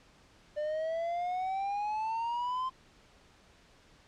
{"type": "exponential sweep", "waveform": "triangle", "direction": "up", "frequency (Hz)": [593, 1046.5], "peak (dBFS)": -29, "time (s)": [0.56, 2.7], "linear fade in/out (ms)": 20, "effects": ["pink hiss -61 dBFS RMS until 4.07 s", "low-pass 6000 Hz 12 dB/octave"]}